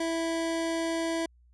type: tone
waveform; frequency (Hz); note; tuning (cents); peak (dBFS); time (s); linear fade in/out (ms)
25% pulse; 329.6; E4; 0; -24; 0-1.26; 5
effects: added 60 Hz sine -57 dBFS peak until 1.53 s + resampled to 24000 Hz